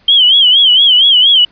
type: tone with vibrato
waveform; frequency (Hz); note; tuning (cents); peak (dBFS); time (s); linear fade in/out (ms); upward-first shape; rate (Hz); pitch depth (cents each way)
sine; 3136; G7; 0; -4; 0.08-1.45; 5; sine; 4.3; 120
effects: pink hiss -49 dBFS RMS until 1.51 s + resampled to 11025 Hz